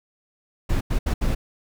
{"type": "noise bursts at uneven times", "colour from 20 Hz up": "brown", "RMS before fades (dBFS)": -21, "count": 4, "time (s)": [[0.69, 0.81], [0.9, 0.99], [1.06, 1.14], [1.21, 1.35]], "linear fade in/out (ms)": 10, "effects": []}